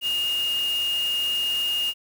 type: tone in noise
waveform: sine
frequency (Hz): 2842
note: F7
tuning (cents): +30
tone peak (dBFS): -22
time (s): 0.01-1.94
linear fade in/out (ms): 50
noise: white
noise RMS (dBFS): -37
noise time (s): 0.01-1.94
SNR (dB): +12
effects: none